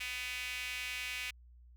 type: tone with high-pass filter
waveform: sawtooth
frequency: 250 Hz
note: B3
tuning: 21 cents sharp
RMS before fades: -40 dBFS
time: 0-1.31 s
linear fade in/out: 10 ms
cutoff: 2400 Hz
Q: 3.8
effects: added 60 Hz sine -55 dBFS peak until 1.76 s